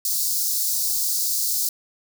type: high-pass noise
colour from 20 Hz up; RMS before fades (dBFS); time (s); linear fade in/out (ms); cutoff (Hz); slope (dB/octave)
white; -23; 0.05-1.69; 2; 4300; 48
effects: none